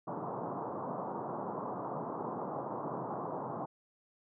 white band-pass noise, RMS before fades -39 dBFS, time 0.07-3.66 s, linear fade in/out 10 ms, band 120 to 1100 Hz, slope 48 dB/octave, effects none

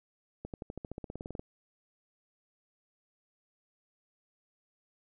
accelerating click train, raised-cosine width 2 ms, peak -26 dBFS, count 16, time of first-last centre 0.45-1.395 s, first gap 88 ms, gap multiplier 0.95, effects none

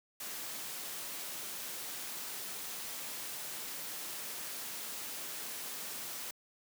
white noise, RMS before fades -42 dBFS, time 0.2-6.31 s, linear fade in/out 5 ms, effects high-pass 150 Hz 12 dB/octave

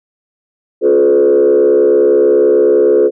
sine tone with frequency modulation, 428.5 Hz, A4, 46 cents flat, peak -5 dBFS, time 0.81-3.11 s, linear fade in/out 50 ms, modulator 69.4 Hz, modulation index 1.2, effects tanh soft clip ceiling -2 dBFS

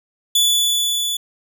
sawtooth tone with level ramp, 3456 Hz, A7, 32 cents flat, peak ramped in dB -9 to -17 dBFS, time 0.35-1.17 s, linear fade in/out 5 ms, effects none

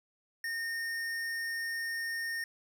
sine tone with hard clipping, 1834 Hz, A#6, 29 cents flat, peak -35 dBFS, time 0.44-2.44 s, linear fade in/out 2 ms, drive 14 dB, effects none

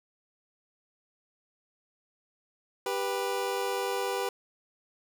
25% pulse tone pair together, 394.5 / 491.4 Hz, G4 / B4, +11 / -9 cents, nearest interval major third, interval 380 cents, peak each -28 dBFS, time 2.86-4.29 s, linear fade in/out 2 ms, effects none

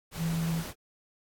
sine tone in noise, 164.81 Hz, E3, in tune, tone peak -27 dBFS, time 0.17-0.64 s, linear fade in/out 50 ms, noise pink, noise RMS -40 dBFS, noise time 0.11-0.74 s, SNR +10 dB, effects AAC 64 kbps

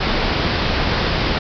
pink low-pass noise, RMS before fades -19 dBFS, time 0-1.39 s, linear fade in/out 10 ms, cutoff 5200 Hz, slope 96 dB/octave, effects none

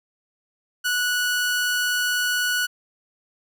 sawtooth tone, 1472 Hz, F#6, 9 cents flat, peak -17 dBFS, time 0.84-2.67 s, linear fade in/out 20 ms, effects none

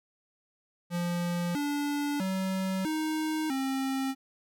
square tone with pitch steps, 174 / 289.4 / 189.7 / 312.2 / 267.3 Hz, F3 / D4 / F#3 / D#4 / C4, -6 / -25 / +43 / +6 / +37 cents, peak -29 dBFS, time 0.9-4.15 s, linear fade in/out 50 ms, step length 650 ms, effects none

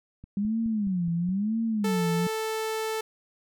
click train, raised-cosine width 5 ms, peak -31 dBFS, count 6, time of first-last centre 0.24-1.29 s, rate 4.76 Hz
sine tone with vibrato, 196 Hz, G3, in tune, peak -24 dBFS, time 0.37-2.27 s, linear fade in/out 2 ms, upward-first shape sine, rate 1 Hz, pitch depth 260 cents each way
sawtooth tone, 440 Hz, A4, in tune, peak -24 dBFS, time 1.84-3.01 s, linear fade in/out 5 ms
effects none

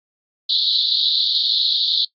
white band-pass noise, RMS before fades -18 dBFS, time 0.49-2.05 s, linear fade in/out 5 ms, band 3500 to 4400 Hz, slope 96 dB/octave, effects noise-tail reverb RT60 0.1 s tail -19 dB re dry + MP3 64 kbps

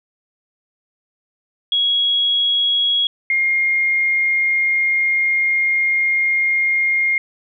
sine tone pair in turn, 3322 / 2128 Hz, G#7 / C7, 0 / +29 cents, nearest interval minor sixth, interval 771 cents, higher first, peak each -14 dBFS, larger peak neither, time 1.72-3.07 / 3.3-7.18 s, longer second, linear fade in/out 2 ms, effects none

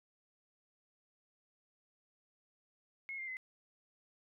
sine tone with pitch steps, 2171 / 2106 / 2042 Hz, C#7 / C7 / C7, -37 / +11 / -43 cents, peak -40 dBFS, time 3.09-3.369 s, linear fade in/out 0 ms, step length 93 ms, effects none

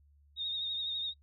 sine tone with vibrato, 3710 Hz, A#7, 9 cents flat, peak -33 dBFS, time 0.36-1.14 s, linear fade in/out 50 ms, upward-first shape sine, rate 12 Hz, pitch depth 39 cents each way, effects noise-tail reverb RT60 0.1 s tail -25 dB re dry + added 72 Hz sine -61 dBFS peak until 1.22 s

